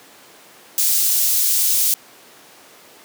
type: high-pass noise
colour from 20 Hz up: white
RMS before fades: -17 dBFS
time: 0.78-1.94 s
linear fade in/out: 0 ms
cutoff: 5200 Hz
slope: 12 dB/octave
effects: pink hiss -45 dBFS RMS until 3.04 s + high-pass 300 Hz 12 dB/octave